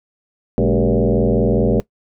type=tone with frequency modulation; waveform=sine; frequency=138.59 Hz; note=C#3; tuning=in tune; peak=-12 dBFS; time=0.58-1.8 s; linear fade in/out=0 ms; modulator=84.9 Hz; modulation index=5.1; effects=noise-tail reverb RT60 0.1 s tail -20 dB re dry